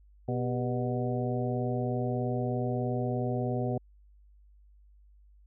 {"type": "harmonic tone with a mistuned harmonic", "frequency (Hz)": 123.1, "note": "B2", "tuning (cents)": -5, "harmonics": [1, 2, 3, 4, 5, 6], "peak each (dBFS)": [-31, -34, -36, -37, -38, -39], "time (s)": [0.28, 3.78], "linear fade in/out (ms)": 5, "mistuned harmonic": 3, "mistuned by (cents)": 91, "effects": ["added 50 Hz sine -55 dBFS peak until 5.46 s"]}